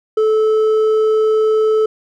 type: tone with hard clipping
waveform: sine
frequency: 435.1 Hz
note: A4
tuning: 19 cents flat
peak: -12 dBFS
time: 0.17-1.86 s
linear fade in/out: 5 ms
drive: 4 dB
effects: none